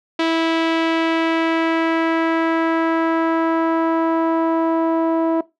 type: tone with low-pass filter sweep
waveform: sawtooth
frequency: 327.3 Hz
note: E4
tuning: 12 cents flat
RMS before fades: -18 dBFS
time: 0.19-5.41 s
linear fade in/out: 5 ms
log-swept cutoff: 3500 to 790 Hz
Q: 1.4
effects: noise-tail reverb RT60 0.2 s tail -19 dB re dry